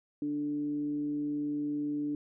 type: tone with frequency modulation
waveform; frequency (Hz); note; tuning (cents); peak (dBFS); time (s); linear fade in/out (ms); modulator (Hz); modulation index
sine; 293.7; D4; 0; -30; 0.22-2.15; 2; 147; 0.25
effects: none